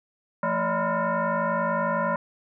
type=tone with frequency modulation; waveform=sine; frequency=224 Hz; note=A3; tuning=31 cents sharp; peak=-22 dBFS; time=0.43-2.16 s; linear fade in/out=2 ms; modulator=397 Hz; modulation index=3.1; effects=none